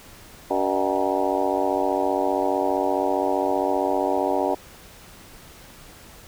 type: harmonic tone with a mistuned harmonic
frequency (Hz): 95.2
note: F#2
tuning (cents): +50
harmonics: 3 / 4 / 5 / 6 / 7 / 8 / 9 / 10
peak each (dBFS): -28 / -27 / -29 / -26 / -31 / -27 / -30 / -31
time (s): 0.5-4.55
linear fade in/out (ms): 10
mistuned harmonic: 6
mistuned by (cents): +91
effects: pink hiss -46 dBFS RMS until 6.27 s